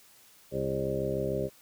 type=harmonic tone; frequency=66.7 Hz; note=C2; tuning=34 cents sharp; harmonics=1 / 2 / 3 / 4 / 5 / 6 / 8 / 9; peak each=-43 / -36 / -38 / -43 / -39 / -33 / -34 / -36 dBFS; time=0.51-1.5 s; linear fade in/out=50 ms; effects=white hiss -58 dBFS RMS until 1.61 s